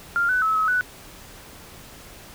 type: tone with pitch steps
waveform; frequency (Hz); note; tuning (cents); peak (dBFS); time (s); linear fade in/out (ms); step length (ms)
sine; 1396 / 1501 / 1298 / 1282 / 1486; F6 / F#6 / E6 / E6 / F#6; -1 / +24 / -27 / -49 / +7; -18; 0.16-0.81; 0; 130
effects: pink hiss -44 dBFS RMS until 2.34 s